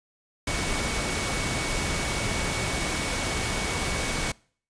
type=tone in noise; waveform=sine; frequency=2235 Hz; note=C#7; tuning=14 cents sharp; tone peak=-35 dBFS; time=0.47-4.32 s; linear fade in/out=5 ms; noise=pink; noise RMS=-28 dBFS; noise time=0.47-4.32 s; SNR=-10 dB; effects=noise-tail reverb RT60 0.5 s tail -25 dB re dry + resampled to 22050 Hz